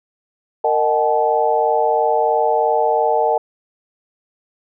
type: tone cluster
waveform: sine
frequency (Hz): 460.2 / 615 / 755 / 858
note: A#4 / D#5 / F#5 / A5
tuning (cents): -22 / -20 / +35 / -44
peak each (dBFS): -19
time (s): 0.64-3.38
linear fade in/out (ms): 5
effects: none